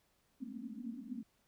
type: band-pass noise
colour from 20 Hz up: pink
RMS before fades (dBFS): -45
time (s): 0.4-1.23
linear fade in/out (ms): 5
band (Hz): 210 to 270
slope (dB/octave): 96
effects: pink hiss -75 dBFS RMS until 1.47 s